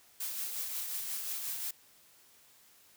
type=noise with tremolo; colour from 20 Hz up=blue; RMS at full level=-36 dBFS; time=0.2-1.71 s; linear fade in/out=5 ms; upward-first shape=triangle; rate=5.6 Hz; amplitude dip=40%; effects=white hiss -62 dBFS RMS until 2.96 s + high-pass 60 Hz 12 dB/octave